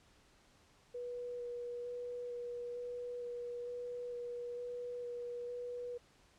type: tone with vibrato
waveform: sine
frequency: 485.1 Hz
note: B4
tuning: 31 cents flat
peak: -40 dBFS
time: 0.94-5.98 s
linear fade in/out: 10 ms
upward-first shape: square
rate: 1.1 Hz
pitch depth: 9 cents each way
effects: pink hiss -67 dBFS RMS until 6.38 s + low-pass 8000 Hz 12 dB/octave